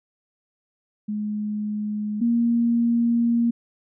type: tone pair in turn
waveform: sine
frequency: 210.3 / 234.6 Hz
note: G#3 / A#3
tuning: +22 / +11 cents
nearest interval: major second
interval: 189 cents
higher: second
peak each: -24 / -17 dBFS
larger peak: second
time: 1.08-2.21 / 2.21-3.51 s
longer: second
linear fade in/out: 10 ms
effects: none